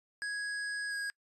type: tone with pitch glide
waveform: square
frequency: 1661.2 to 1642.1 Hz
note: G#6 to G#6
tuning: 0 to -20 cents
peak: -35 dBFS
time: 0.22-1.1 s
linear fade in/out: 0 ms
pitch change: -20 cents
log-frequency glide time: 0.89-0.94 s
effects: noise-tail reverb RT60 0.1 s tail -24 dB re dry + resampled to 24000 Hz